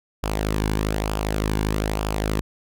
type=tone with flanger; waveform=sawtooth; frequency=52.5 Hz; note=G#1; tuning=19 cents sharp; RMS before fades=-24 dBFS; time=0.23-2.41 s; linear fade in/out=5 ms; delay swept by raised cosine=0.49 to 1.59 ms; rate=1.1 Hz; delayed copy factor=-0.5; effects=none